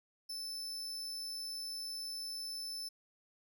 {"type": "tone", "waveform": "40% pulse", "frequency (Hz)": 5274, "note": "E8", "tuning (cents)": 0, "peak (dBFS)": -39, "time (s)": [0.29, 2.89], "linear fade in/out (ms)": 10, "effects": []}